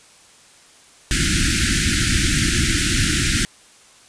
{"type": "band-stop noise", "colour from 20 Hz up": "pink", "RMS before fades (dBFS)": -18, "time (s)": [1.11, 3.45], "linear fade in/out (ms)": 0, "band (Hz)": [350, 1400], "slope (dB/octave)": 96, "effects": ["white hiss -49 dBFS RMS until 4.08 s", "resampled to 22050 Hz"]}